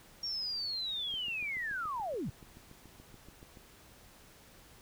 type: linear sweep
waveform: sine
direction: down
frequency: 5588 to 94.8 Hz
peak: -34 dBFS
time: 0.23-2.3 s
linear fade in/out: 5 ms
type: click train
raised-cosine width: 3 ms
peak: -40 dBFS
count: 18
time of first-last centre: 1.14-3.572 s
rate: 6.99 Hz
effects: pink hiss -58 dBFS RMS until 4.81 s